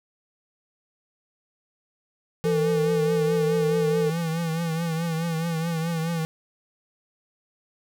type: tone with vibrato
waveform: square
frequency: 164.81 Hz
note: E3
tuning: in tune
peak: -25 dBFS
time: 2.44-6.25 s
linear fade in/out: 0 ms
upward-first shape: triangle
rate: 4.7 Hz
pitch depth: 71 cents each way
type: tone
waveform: sine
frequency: 448.8 Hz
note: A4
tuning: 34 cents sharp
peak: -21 dBFS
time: 2.45-4.1 s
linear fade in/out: 5 ms
effects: none